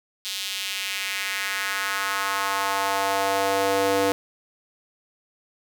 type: tone with high-pass filter sweep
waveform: square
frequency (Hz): 98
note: G2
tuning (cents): 0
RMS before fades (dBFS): -25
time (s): 0.25-4.12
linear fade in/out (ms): 0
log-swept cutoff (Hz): 3600 to 420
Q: 1.9
effects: none